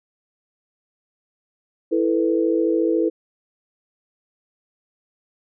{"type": "chord", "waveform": "sine", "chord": "E suspended fourth", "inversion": "none", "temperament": "equal", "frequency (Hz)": [329.6, 440, 493.9], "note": ["E4", "A4", "B4"], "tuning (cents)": [0, 0, 0], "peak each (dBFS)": [-19, -22, -23], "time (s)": [1.91, 3.1], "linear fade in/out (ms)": 20, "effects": []}